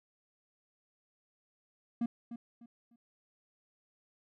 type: tone with echo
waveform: triangle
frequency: 235 Hz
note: A#3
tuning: 14 cents sharp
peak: -27 dBFS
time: 2.01-2.06 s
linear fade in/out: 5 ms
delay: 300 ms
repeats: 3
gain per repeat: -11 dB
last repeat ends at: 2.96 s
effects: none